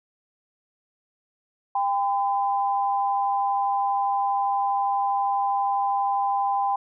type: tone pair together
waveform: sine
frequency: 797.4 / 1015 Hz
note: G5 / B5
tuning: +29 / +47 cents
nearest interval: major third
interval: 418 cents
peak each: -22 / -26 dBFS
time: 1.75-6.76 s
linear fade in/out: 5 ms
effects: none